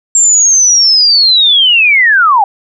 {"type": "linear sweep", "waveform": "sine", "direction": "down", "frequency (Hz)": [7459, 769], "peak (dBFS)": -4, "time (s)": [0.15, 2.44], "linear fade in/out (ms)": 2, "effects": []}